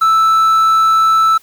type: tone with quantisation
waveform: triangle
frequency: 1318.5 Hz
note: E6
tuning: in tune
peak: -6 dBFS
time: 0.01-1.38 s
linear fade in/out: 10 ms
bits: 6
effects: white hiss -49 dBFS RMS until 1.42 s